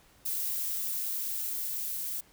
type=noise with level ramp; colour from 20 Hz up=violet; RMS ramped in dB=-32 to -35 dBFS; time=0.25-2.21 s; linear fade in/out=10 ms; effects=pink hiss -61 dBFS RMS until 2.32 s